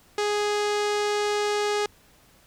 sawtooth tone with low-pass filter, 415.3 Hz, G#4, in tune, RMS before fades -25 dBFS, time 0.18-1.86 s, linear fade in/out 2 ms, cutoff 6500 Hz, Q 1.1, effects pink hiss -57 dBFS RMS until 2.46 s

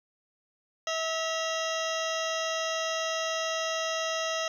harmonic tone with a mistuned harmonic, 647 Hz, E5, 32 cents flat, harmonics 1 / 2 / 3 / 4 / 5 / 6 / 8 / 9 / 10, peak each -32 / -35 / -37 / -38 / -39 / -40 / -41 / -42 / -42 dBFS, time 0.87-4.48 s, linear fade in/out 2 ms, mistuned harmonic 4, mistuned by +120 cents, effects 10-bit

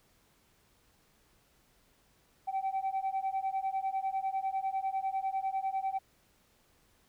sine beating tone pair, 766 / 776 Hz, G5 / G5, -40 / -18 cents, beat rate 10 Hz, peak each -32 / -32 dBFS, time 2.47-5.99 s, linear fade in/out 20 ms, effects tanh soft clip ceiling -27 dBFS + pink hiss -68 dBFS RMS until 7.08 s

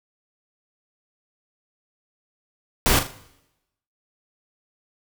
pink noise with echo, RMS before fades -18 dBFS, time 2.86-2.99 s, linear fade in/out 0 ms, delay 40 ms, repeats 3, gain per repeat -9 dB, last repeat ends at 3.11 s, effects noise-tail reverb RT60 0.9 s tail -18 dB re dry

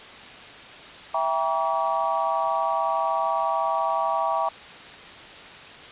sine chord, E diminished seventh, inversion none, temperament just, 659.3 / 791.1 / 949.3 / 1139.2 Hz, E5 / G5 / Bb5 / Db6, 0 / +16 / +31 / +47 cents, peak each -27 dBFS, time 1.14-4.49 s, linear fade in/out 5 ms, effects white hiss -42 dBFS RMS until 5.91 s + resampled to 8000 Hz

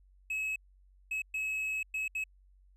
triangle tone bursts at uneven times, 2573 Hz, E7, 43 cents flat, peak -30 dBFS, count 5, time 0.3-0.56 / 1.11-1.22 / 1.34-1.83 / 1.94-2.08 / 2.15-2.24 s, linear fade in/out 5 ms, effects added 47 Hz sine -59 dBFS peak until 2.76 s

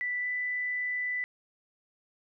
sine tone with pitch glide, 1975.5 to 1988.1 Hz, B6 to B6, 0 to +11 cents, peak -29 dBFS, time 0.01-1.24 s, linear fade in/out 0 ms, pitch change +11 cents, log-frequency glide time 0.21-0.26 s, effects none

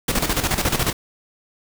pink noise with tremolo, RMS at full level -19 dBFS, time 0.08-0.93 s, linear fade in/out 5 ms, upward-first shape square, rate 14 Hz, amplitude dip 65%, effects none

